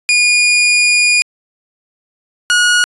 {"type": "tone pair in turn", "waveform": "sawtooth", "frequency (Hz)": [2439, 1450.2], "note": ["D#7", "F#6"], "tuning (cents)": [-35, -35], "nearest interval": "major sixth", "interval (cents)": 900, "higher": "first", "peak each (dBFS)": -5, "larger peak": "neither", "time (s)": [[0.09, 1.22], [2.5, 2.84]], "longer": "first", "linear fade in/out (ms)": 0, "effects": ["resampled to 24000 Hz"]}